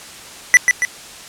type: tone with echo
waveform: square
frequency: 1975.5 Hz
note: B6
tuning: in tune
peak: -4 dBFS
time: 0.54-0.57 s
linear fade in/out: 0 ms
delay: 140 ms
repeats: 2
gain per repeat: -5 dB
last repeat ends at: 0.85 s
effects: white hiss -36 dBFS RMS until 1.28 s + low-pass 9000 Hz 12 dB/octave